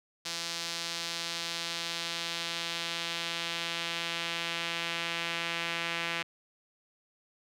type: tone with band-pass filter sweep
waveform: sawtooth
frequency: 168.6 Hz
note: E3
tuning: 39 cents sharp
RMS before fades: -35 dBFS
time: 0.25-6.23 s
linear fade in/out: 10 ms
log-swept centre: 4800 to 2500 Hz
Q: 1.6
effects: none